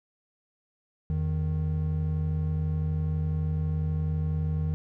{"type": "tone pair together", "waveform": "triangle", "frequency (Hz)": [83.51, 155.56], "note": ["E2", "D#3"], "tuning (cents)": [23, 0], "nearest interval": "major seventh", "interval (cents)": 1077, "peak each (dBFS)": -26, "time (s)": [1.1, 4.74], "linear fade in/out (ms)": 0, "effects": []}